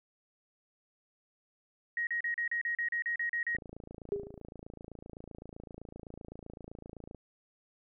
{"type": "tone bursts", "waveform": "sine", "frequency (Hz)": 1885, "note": "A#6", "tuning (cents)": 19, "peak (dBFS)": -30, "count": 12, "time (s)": [1.97, 3.566], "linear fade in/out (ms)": 2, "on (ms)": 100, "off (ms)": 36}
{"type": "click train", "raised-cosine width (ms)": 2, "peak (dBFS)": -32, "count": 101, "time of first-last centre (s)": [3.55, 7.147], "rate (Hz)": 27.8}
{"type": "tone with exponential decay", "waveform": "sine", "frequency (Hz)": 404.3, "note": "G#4", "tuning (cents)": -46, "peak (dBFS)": -27, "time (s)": [4.12, 4.4], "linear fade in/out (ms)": 0, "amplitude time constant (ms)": 60}
{"effects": []}